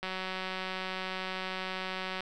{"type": "click train", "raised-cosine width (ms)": 0.3, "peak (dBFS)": -20, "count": 408, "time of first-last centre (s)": [0.03, 2.206], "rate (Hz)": 187, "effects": []}